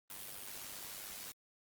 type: noise with amplitude modulation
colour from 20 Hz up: white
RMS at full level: -44 dBFS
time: 0.1-1.32 s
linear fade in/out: 2 ms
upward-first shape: sine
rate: 99.3 Hz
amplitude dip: 70%
effects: Opus 32 kbps